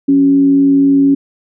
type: tone with frequency modulation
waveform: sine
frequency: 277.2 Hz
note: C#4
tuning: in tune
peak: -6 dBFS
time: 0.08-1.15 s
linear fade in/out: 10 ms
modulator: 104 Hz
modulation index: 0.25
effects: none